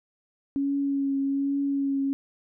sine tone with vibrato, 277.2 Hz, C#4, in tune, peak -23 dBFS, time 0.56-2.13 s, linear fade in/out 0 ms, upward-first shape triangle, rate 1.2 Hz, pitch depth 22 cents each way, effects none

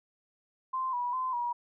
sine tone with pitch steps, 1041 / 974 / 1029 / 960 Hz, C6 / B5 / C6 / B5, -9 / -24 / -29 / -49 cents, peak -29 dBFS, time 0.73-1.53 s, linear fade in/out 10 ms, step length 200 ms, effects none

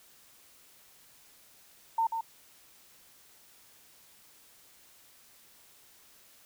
sine tone with echo, 907 Hz, A#5, 48 cents flat, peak -24 dBFS, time 1.98-2.07 s, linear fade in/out 5 ms, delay 140 ms, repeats 1, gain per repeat -6 dB, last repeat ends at 2.21 s, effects white hiss -59 dBFS RMS until 6.45 s

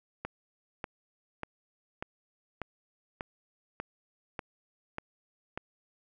click train, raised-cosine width 0.5 ms, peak -20 dBFS, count 10, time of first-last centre 0.25-5.575 s, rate 1.69 Hz, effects none

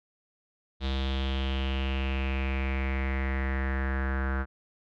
square tone with low-pass filter sweep, 66.8 Hz, C2, 36 cents sharp, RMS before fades -29 dBFS, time 0.8-4.46 s, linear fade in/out 50 ms, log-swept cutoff 3700 to 1500 Hz, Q 5.4, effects none

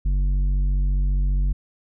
sine tone with tanh clipping, 47.42 Hz, F#1, 43 cents sharp, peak -19 dBFS, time 0.05-1.53 s, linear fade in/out 10 ms, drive 8 dB, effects none

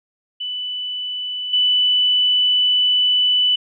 sine tone with level steps, 2985 Hz, F#7, 15 cents sharp, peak -23 / -13 dBFS, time 0.4-3.56 s, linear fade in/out 10 ms, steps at 1.53 s, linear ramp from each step 5 ms, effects none

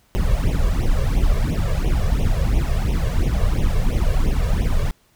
brown noise with flanger, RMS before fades -18 dBFS, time 0.15-4.91 s, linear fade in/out 0 ms, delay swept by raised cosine 0.32 to 1.82 ms, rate 2.9 Hz, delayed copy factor +1, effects pink hiss -59 dBFS RMS until 5.15 s

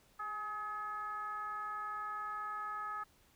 sine tone with frequency modulation, 1270 Hz, D#6, 35 cents sharp, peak -38 dBFS, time 0.19-3.04 s, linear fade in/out 10 ms, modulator 434 Hz, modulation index 0.69, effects pink hiss -68 dBFS RMS until 3.35 s

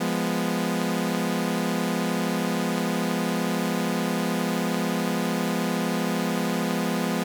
sawtooth chord, F diminished, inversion none, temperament equal, 174.61 / 207.7 / 246.9 Hz, F3 / Ab3 / Cb4, 0 / 0 / 0 cents, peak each -24 dBFS, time 0-7.24 s, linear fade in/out 10 ms, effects none

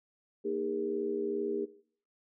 harmonic tone with a mistuned harmonic, 77.78 Hz, D#2, in tune, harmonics 3 / 4 / 5 / 6, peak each -40 / -39 / -32 / -40 dBFS, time 0.44-1.66 s, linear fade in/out 20 ms, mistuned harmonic 5, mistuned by +67 cents, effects noise-tail reverb RT60 0.5 s tail -17 dB re dry

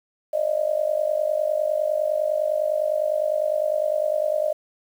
sine tone with amplitude modulation, 612 Hz, D#5, 29 cents flat, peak -16 dBFS, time 0.33-4.53 s, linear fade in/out 10 ms, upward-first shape sine, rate 49.9 Hz, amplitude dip 85%, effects 8-bit

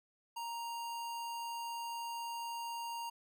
square tone, 934 Hz, A#5, 3 cents sharp, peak -40 dBFS, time 0.36-3.1 s, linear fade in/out 10 ms, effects none

